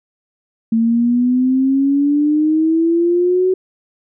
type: exponential sweep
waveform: sine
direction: up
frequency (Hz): 224.3 to 375.7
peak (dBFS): -11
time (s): 0.72-3.54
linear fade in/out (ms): 5
effects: none